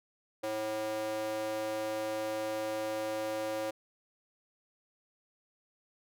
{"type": "tone with high-pass filter", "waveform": "square", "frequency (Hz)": 108.5, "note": "A2", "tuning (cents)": -24, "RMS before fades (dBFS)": -35, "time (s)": [0.43, 3.71], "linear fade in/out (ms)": 10, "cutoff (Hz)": 470, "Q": 4.5, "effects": []}